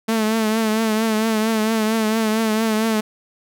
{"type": "tone with vibrato", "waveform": "sawtooth", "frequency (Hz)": 220, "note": "A3", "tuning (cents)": 0, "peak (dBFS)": -13, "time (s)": [0.08, 3.01], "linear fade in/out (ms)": 10, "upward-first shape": "triangle", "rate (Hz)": 4.4, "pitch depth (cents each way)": 57, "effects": []}